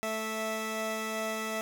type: tone pair together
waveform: 15% pulse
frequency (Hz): 220 / 657.4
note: A3 / E5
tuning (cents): 0 / -5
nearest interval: octave + perfect fifth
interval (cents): 1895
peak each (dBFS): -29 / -28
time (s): 0.03-1.61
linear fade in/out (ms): 0
effects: none